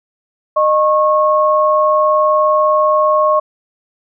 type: tone pair together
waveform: sine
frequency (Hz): 613 / 1092.2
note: D#5 / C#6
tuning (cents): -26 / -26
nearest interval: minor seventh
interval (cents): 1000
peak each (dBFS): -12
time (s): 0.56-3.4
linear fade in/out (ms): 10
effects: none